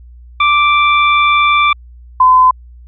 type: tone pair in turn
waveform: 25% pulse / sine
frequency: 1174.7 / 1019.3 Hz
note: D6 / C6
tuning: 0 / -46 cents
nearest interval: major second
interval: 246 cents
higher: first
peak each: -4 dBFS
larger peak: neither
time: 0.4-1.73 / 2.2-2.51 s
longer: first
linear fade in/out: 5 ms
effects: added 60 Hz sine -34 dBFS peak until 2.87 s + resampled to 11025 Hz